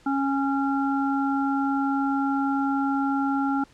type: harmonic tone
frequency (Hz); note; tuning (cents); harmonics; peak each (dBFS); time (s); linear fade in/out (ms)
275.1; C#4; -13; 1 / 3 / 5; -23 / -28 / -30; 0.06-3.64; 5
effects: pink hiss -56 dBFS RMS until 3.73 s + low-pass 7000 Hz 12 dB/octave